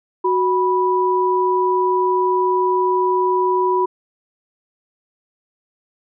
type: tone pair together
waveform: sine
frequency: 370 / 982.9 Hz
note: F#4 / B5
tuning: 0 / -9 cents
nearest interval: octave + perfect fourth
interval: 1691 cents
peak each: -17 dBFS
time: 0.24-3.86 s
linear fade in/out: 10 ms
effects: none